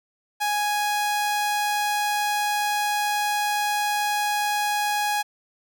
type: tone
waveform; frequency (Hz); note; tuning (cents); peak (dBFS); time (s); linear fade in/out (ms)
sawtooth; 830.6; G#5; 0; -18; 0.4-5.23; 20
effects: none